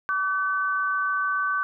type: tone pair together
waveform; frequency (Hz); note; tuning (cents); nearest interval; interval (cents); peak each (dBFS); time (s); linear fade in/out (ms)
sine; 1154 / 1519.2; D6 / F#6; -31 / +45; perfect fourth; 476; -25; 0.09-1.63; 0
effects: none